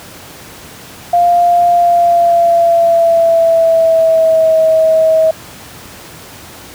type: tone with pitch glide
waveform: sine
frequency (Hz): 698.5 to 640.5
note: F5 to E5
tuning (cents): 0 to -50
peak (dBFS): -6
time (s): 1.13-5.31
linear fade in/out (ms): 5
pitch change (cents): -150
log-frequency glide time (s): 1.68-4.57
effects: pink hiss -33 dBFS RMS until 6.74 s + high-pass 80 Hz 12 dB/octave